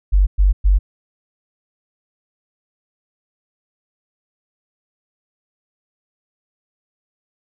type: tone bursts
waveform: sine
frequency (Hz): 48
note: G1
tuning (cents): -36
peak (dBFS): -9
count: 3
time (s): 0.12-0.79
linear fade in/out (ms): 20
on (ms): 150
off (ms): 110
effects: none